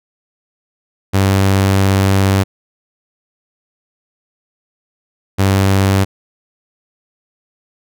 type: tone pair in turn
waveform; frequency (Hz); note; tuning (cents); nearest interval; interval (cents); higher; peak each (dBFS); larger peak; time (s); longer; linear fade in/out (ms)
sawtooth; 97.1 / 97.1; G2 / G2; -16 / -16; unison; 0; neither; -6; neither; 1.13-2.44 / 5.38-6.05; first; 20
effects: none